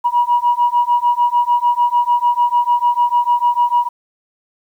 sine beating tone pair, 960 / 966.7 Hz, B5 / B5, -49 / -37 cents, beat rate 6.7 Hz, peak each -14 dBFS, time 0.04-3.89 s, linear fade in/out 20 ms, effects tanh soft clip ceiling -5 dBFS + 8-bit

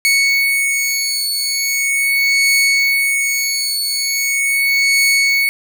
sawtooth beating tone pair, 2217 / 2217.4 Hz, C#7 / C#7, 0 / 0 cents, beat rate 0.4 Hz, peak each -13 dBFS, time 0.05-5.49 s, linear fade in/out 0 ms, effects none

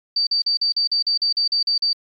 sine tone bursts, 4626 Hz, D8, 27 cents flat, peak -16 dBFS, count 12, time 0.16-1.931 s, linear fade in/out 5 ms, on 110 ms, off 41 ms, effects MP3 96 kbps

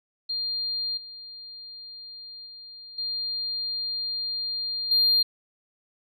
sine tone with level steps, 4200 Hz, C8, 6 cents sharp, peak -26 / -39 / -41 / -27 / -16 dBFS, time 0.29-5.23 s, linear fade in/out 10 ms, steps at 0.97 / 2.46 / 2.98 / 4.91 s, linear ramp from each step 5 ms, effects tanh soft clip ceiling -15 dBFS

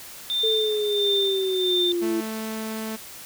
sine tone with tremolo, 3589 Hz, A7, 34 cents sharp, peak -20 dBFS, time 0.3-1.92 s, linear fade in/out 0 ms, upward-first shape sine, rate 1.5 Hz, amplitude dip 70%
sine linear sweep, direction down, 444.7 to 332.1 Hz, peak -22 dBFS, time 0.43-2.21 s, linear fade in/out 10 ms
sawtooth tone, 220 Hz, A3, in tune, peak -25 dBFS, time 2.01-2.97 s, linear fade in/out 20 ms
effects white hiss -41 dBFS RMS until 3.25 s

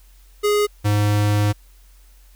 square tone pair in turn, 415.3 / 103.83 Hz, G#4 / G#2, 0 / 0 cents, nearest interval 2 octaves, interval 2400 cents, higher first, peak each -16 dBFS, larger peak neither, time 0.43-0.67 / 0.84-1.53 s, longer second, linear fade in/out 20 ms, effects added 45 Hz sine -46 dBFS peak until 2.35 s + white hiss -57 dBFS RMS until 2.35 s

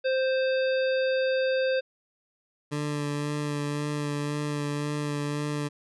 harmonic tone, 523.3 Hz, C5, in tune, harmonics 1 / 3 / 5 / 7 / 9, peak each -23 / -33 / -37 / -40 / -42 dBFS, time 0.04-1.81 s, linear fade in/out 20 ms
20% pulse tone with vibrato, 146.83 Hz, D3, in tune, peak -23 dBFS, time 2.71-5.69 s, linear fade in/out 20 ms, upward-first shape sine, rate 1.9 Hz, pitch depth 16 cents each way
effects resampled to 24000 Hz

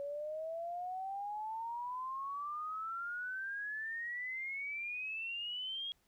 sine exponential sweep, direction up, 561 to 3297 Hz, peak -38 dBFS, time 0-5.92 s, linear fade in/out 0 ms, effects pink hiss -74 dBFS RMS until 6.07 s

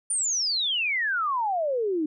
sine exponential sweep, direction down, 9470 to 295.2 Hz, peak -23 dBFS, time 0.1-2.06 s, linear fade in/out 5 ms, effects none

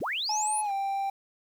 sine linear sweep, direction up, 32.7 to 10548 Hz, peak -28 dBFS, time 0-0.62 s, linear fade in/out 20 ms
triangle tone with pitch glide, 853 to 786.7 Hz, G#5 to G5, +46 to +6 cents, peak -25 dBFS, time 0.29-1.1 s, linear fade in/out 5 ms, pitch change -140 cents, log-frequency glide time 0.63-0.72 s
effects tanh soft clip ceiling -17 dBFS + 9-bit

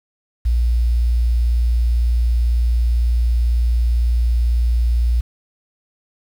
sine tone, 59 Hz, A#1, 22 cents sharp, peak -13 dBFS, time 0.45-5.21 s, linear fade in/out 10 ms, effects 7-bit

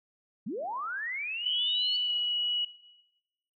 sine linear sweep, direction up, 164 to 4435 Hz, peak -32 dBFS, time 0.46-1.97 s, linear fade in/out 10 ms
sine tone with pitch glide, 2960 to 2924 Hz, F#7 to F#7, 0 to -21 cents, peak -27 dBFS, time 1.45-2.65 s, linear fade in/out 5 ms, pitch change -21 cents, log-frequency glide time 2.04-2.12 s
effects noise-tail reverb RT60 1.0 s tail -17 dB re dry

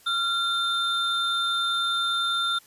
triangle tone pair together, 1379 / 3595 Hz, F6 / A7, -22 / +36 cents, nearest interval octave + perfect fourth, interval 1658 cents, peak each -24 dBFS, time 0.06-2.59 s, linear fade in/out 10 ms, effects white hiss -55 dBFS RMS until 2.66 s + resampled to 32000 Hz

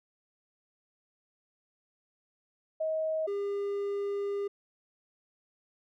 sine / triangle tone pair in turn, 633 / 402.7 Hz, D#5 / G4, +30 / +47 cents, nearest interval minor sixth, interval 783 cents, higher first, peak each -28 dBFS, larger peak neither, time 2.8-3.27 / 3.27-4.48 s, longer second, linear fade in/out 10 ms, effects none

